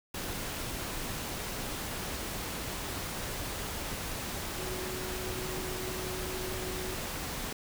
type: tone in noise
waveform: sine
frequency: 370 Hz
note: F#4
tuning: in tune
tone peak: -39 dBFS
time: 4.58-6.94 s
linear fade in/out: 5 ms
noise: pink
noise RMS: -37 dBFS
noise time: 0.14-7.53 s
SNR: -5 dB
effects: none